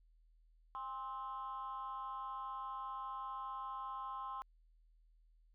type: tone with amplitude modulation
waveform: sine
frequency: 1052 Hz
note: C6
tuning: 9 cents sharp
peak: -36 dBFS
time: 0.75-4.42 s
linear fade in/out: 0 ms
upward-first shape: sine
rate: 245 Hz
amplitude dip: 100%
effects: tanh soft clip ceiling -35 dBFS + added 40 Hz sine -65 dBFS peak until 5.54 s